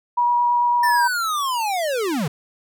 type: tone with vibrato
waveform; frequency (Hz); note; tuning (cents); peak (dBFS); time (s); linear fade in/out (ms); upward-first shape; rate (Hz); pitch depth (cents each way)
sine; 963; B5; -44; -15; 0.17-1.08; 10; sine; 9; 9
type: linear sweep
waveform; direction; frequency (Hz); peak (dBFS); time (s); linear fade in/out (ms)
square; down; 1814 to 129.2; -21; 0.83-2.28; 5
effects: none